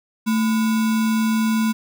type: tone with sample-and-hold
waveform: sine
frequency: 221.4 Hz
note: A3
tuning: 11 cents sharp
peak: -16 dBFS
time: 0.26-1.73 s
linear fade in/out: 20 ms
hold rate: 1225 Hz
effects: none